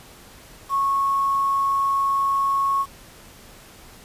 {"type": "tone with quantisation", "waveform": "sine", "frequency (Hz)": 1100, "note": "C#6", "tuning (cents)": -14, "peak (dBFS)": -18, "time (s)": [0.69, 2.86], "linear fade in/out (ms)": 50, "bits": 7, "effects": ["pink hiss -46 dBFS RMS until 4.04 s", "resampled to 32000 Hz"]}